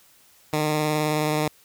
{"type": "tone with vibrato", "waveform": "10% pulse", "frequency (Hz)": 152.4, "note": "D#3", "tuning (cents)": -36, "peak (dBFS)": -13, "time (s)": [0.53, 1.48], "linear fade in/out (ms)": 2, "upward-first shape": "sine", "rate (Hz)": 19, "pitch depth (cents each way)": 19, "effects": ["white hiss -56 dBFS RMS until 1.64 s"]}